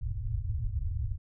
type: low-pass noise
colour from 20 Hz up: white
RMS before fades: -32 dBFS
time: 0.01-1.18 s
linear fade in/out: 20 ms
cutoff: 120 Hz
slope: 96 dB/octave
effects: none